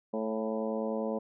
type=harmonic tone with a mistuned harmonic; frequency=110 Hz; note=A2; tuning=in tune; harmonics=2 / 3 / 4 / 5 / 6 / 7 / 8 / 9; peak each=-34 / -42 / -36 / -35 / -42 / -46 / -46 / -46 dBFS; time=0.13-1.19 s; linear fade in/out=10 ms; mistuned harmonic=6; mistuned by=+34 cents; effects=none